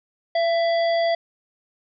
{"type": "harmonic tone with a mistuned harmonic", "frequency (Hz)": 673, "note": "E5", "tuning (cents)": 36, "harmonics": [1, 3, 5, 7], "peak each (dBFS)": [-18, -30, -34, -35], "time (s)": [0.35, 1.15], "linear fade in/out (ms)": 5, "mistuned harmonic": 3, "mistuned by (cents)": -27, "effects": []}